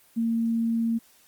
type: tone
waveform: sine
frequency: 229.1 Hz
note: A#3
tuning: 30 cents flat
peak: -22 dBFS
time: 0.16-0.99 s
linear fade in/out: 20 ms
effects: white hiss -58 dBFS RMS until 1.27 s + Opus 24 kbps